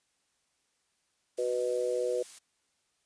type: noise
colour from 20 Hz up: blue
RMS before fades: -46 dBFS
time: 1.37-2.39 s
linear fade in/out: 10 ms
type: harmonic tone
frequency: 123.47 Hz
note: B2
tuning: in tune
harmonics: 3 / 4 / 5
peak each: -34 / -29 / -37 dBFS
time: 1.38-2.23 s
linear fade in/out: 10 ms
effects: white hiss -75 dBFS RMS until 3.05 s + resampled to 22050 Hz